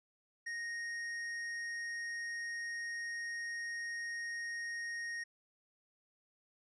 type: tone with hard clipping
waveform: sine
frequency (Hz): 1864.7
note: A#6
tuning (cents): 0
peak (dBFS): -40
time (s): 0.46-5.24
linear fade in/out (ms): 10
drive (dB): 8
effects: resampled to 22050 Hz